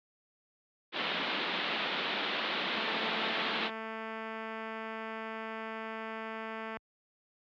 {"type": "band-pass noise", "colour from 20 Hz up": "white", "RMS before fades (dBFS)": -34, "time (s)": [0.92, 3.71], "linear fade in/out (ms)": 50, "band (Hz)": [170, 3800], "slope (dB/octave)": 48}
{"type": "click train", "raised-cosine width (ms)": 0.5, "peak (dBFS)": -26, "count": 889, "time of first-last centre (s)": [2.77, 6.77], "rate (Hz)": 222}
{"effects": ["high-pass 60 Hz 12 dB/octave"]}